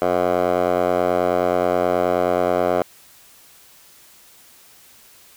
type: tone with band-pass filter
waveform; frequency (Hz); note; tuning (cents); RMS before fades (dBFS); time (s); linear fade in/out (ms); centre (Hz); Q
10% pulse; 89.4; F2; +41; -19; 0.02-2.82; 0; 710; 2.7
effects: white hiss -49 dBFS RMS until 5.36 s